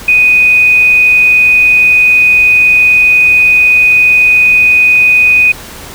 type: tone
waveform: sine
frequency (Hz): 2489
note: D#7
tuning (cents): 0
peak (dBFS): -3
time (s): 0.08-5.52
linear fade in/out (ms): 5
effects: pink hiss -28 dBFS RMS until 5.94 s